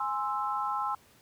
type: chord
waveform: sine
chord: Ab augmented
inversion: none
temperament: equal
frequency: 830.6 / 1046.5 / 1318.5 Hz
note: Ab5 / C6 / E6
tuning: 0 / 0 / 0 cents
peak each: -33 dBFS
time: 0-0.95 s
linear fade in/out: 5 ms
effects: pink hiss -60 dBFS RMS until 1.21 s + high-pass 80 Hz 12 dB/octave